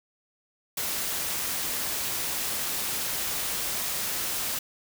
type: noise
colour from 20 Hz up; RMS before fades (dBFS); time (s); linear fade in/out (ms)
white; -30; 0.77-4.59; 5
effects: none